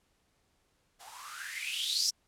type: noise with band-pass filter sweep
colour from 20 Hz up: violet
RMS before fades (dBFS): -35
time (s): 0.99-2.11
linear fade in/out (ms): 20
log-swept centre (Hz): 700 to 5600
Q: 9
effects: pink hiss -73 dBFS RMS until 2.27 s + low-pass 11000 Hz 12 dB/octave